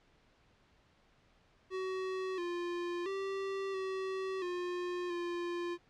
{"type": "tone with pitch steps", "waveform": "square", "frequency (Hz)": [376, 349, 389.3, 380.8, 356, 347.8], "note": ["F#4", "F4", "G4", "F#4", "F4", "F4"], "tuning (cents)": [28, -1, -12, 50, 33, -7], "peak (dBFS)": -36, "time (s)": [1.7, 5.78], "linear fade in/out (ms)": 50, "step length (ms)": 680, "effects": ["pink hiss -68 dBFS RMS until 5.89 s", "low-pass 4000 Hz 12 dB/octave"]}